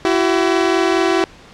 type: tone pair together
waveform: sawtooth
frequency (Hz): 334.6 / 379.2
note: E4 / F#4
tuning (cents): +26 / +43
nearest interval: major second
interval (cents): 217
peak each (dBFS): -12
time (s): 0.05-1.24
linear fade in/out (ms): 0
effects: pink hiss -42 dBFS RMS until 1.53 s + low-pass 5000 Hz 12 dB/octave